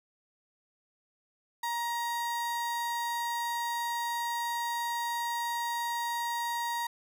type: tone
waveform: 35% pulse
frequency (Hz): 943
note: A#5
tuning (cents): +20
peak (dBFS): -29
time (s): 1.63-6.87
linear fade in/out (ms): 5
effects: none